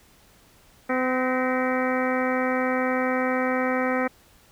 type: harmonic tone with a mistuned harmonic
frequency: 255.7 Hz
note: C4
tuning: 40 cents flat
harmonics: 1 / 2 / 3 / 4 / 5 / 6 / 7 / 8 / 9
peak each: -26 / -26 / -31 / -35 / -31 / -34 / -32 / -38 / -36 dBFS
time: 0.89-4.08 s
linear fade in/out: 10 ms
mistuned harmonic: 7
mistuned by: +69 cents
effects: pink hiss -56 dBFS RMS until 4.51 s